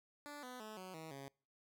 10% pulse tone with pitch steps, 291.7 / 251 / 216 / 185.89 / 159.97 / 137.66 Hz, D4 / B3 / A3 / F#3 / D#3 / C#3, -12 / +28 / -32 / +8 / +48 / -12 cents, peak -40 dBFS, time 0.26-1.28 s, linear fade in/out 0 ms, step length 170 ms, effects noise-tail reverb RT60 0.4 s tail -26 dB re dry

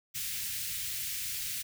white band-stop noise, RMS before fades -36 dBFS, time 0.14-1.63 s, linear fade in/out 20 ms, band 160 to 1900 Hz, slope 24 dB/octave, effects none

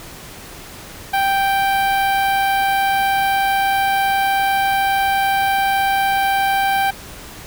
sawtooth tone with notch filter, 784 Hz, G5, in tune, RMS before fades -17 dBFS, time 1.13-6.91 s, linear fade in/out 10 ms, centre 6700 Hz, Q 0.55, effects pink hiss -36 dBFS RMS until 7.46 s

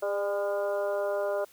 harmonic tone with a mistuned harmonic, 202.8 Hz, G#3, 41 cents flat, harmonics 2 / 3 / 4 / 5 / 6 / 7, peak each -33 / -28 / -41 / -41 / -43 / -41 dBFS, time 0.02-1.45 s, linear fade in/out 10 ms, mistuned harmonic 3, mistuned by -24 cents, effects white hiss -58 dBFS RMS until 1.52 s

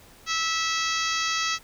harmonic tone, 653 Hz, E5, 17 cents flat, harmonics 2 / 3 / 4 / 5 / 6 / 7 / 8 / 9 / 10, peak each -29 / -31 / -32 / -33 / -34 / -34 / -35 / -36 / -36 dBFS, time 0.26-1.59 s, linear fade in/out 50 ms, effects pink hiss -52 dBFS RMS until 1.63 s

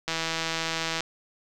click train, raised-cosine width 0.2 ms, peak -11 dBFS, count 152, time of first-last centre 0.08-1.006 s, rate 163 Hz, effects none

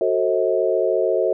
sine chord, F# diminished seventh, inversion none, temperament just, 370 / 444 / 532.8 / 639.4 Hz, F#4 / A4 / C5 / Eb5, 0 / +16 / +31 / +47 cents, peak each -22 dBFS, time 0.01-1.33 s, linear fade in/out 2 ms, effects none

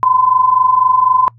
sine tone pair together, 1000 / 1024 Hz, B5 / C6, +21 / -38 cents, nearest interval unison, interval 41 cents, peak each -14 / -10 dBFS, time 0.03-1.28 s, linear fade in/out 0 ms, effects noise-tail reverb RT60 0.1 s tail -25 dB re dry + added 116 Hz sine -41 dBFS peak until 1.38 s

